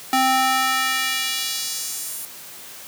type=tone with high-pass filter sweep; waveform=square; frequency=261.6 Hz; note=C4; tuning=in tune; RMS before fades=-22 dBFS; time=0.13-2.25 s; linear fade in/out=0 ms; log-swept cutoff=540 to 11000 Hz; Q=1.2; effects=white hiss -39 dBFS RMS until 2.87 s + high-pass 100 Hz 12 dB/octave